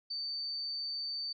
sine tone, 4573 Hz, D8, 47 cents flat, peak -35 dBFS, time 0.1-1.33 s, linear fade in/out 10 ms, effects none

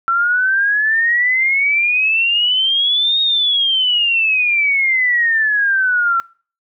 sine exponential two-way sweep, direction up then down, 1347 to 3751 to 1347 Hz, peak -12 dBFS, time 0.08-6.2 s, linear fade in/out 0 ms, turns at 3.21 s, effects noise-tail reverb RT60 0.4 s tail -23 dB re dry

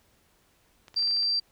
clicks, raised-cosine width 0.2 ms, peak -30 dBFS, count 8, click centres 0.882 / 0.943 / 0.993 / 1.026 / 1.075 / 1.11 / 1.168 / 1.23 s
sine tone, 4699 Hz, D8, in tune, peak -23 dBFS, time 0.96-1.4 s, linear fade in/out 10 ms
effects pink hiss -65 dBFS RMS until 1.51 s

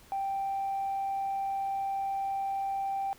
sine tone, 784 Hz, G5, in tune, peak -28 dBFS, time 0.12-3.13 s, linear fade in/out 0 ms, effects tanh soft clip ceiling -26 dBFS + pink hiss -57 dBFS RMS until 3.18 s

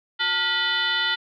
sine tone with frequency modulation, 2475 Hz, D#7, 10 cents flat, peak -20 dBFS, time 0.19-1.16 s, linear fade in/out 20 ms, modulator 528 Hz, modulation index 2.6, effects high-pass 400 Hz 12 dB/octave

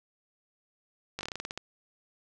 slowing click train, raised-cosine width 0.2 ms, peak -18 dBFS, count 11, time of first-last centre 1.19-1.576 s, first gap 19 ms, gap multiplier 1.15, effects none

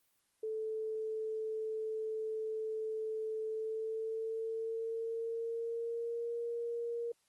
sine tone with pitch glide, 437.9 to 469.3 Hz, A4 to A#4, -8 to +12 cents, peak -35 dBFS, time 0.43-7.12 s, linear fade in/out 5 ms, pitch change +120 cents, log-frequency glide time 3.47-6.34 s, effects white hiss -75 dBFS RMS until 7.28 s + Opus 24 kbps

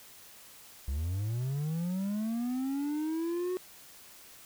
triangle linear sweep, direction up, 64.4 to 370 Hz, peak -28 dBFS, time 0.88-3.57 s, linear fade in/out 0 ms, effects white hiss -53 dBFS RMS until 4.45 s

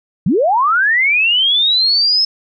sine linear sweep, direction up, 138.8 to 5240 Hz, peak -10 dBFS, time 0.26-2.25 s, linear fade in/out 5 ms, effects none

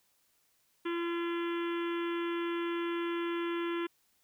harmonic tone with a mistuned harmonic, 341.2 Hz, F4, 40 cents flat, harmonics 1 / 3 / 4 / 5 / 6 / 7 / 8 / 9 / 10, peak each -32 / -42 / -44 / -46 / -48 / -49 / -50 / -51 / -52 dBFS, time 0.85-3.87 s, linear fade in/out 10 ms, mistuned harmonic 8, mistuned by +20 cents, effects white hiss -72 dBFS RMS until 4.23 s

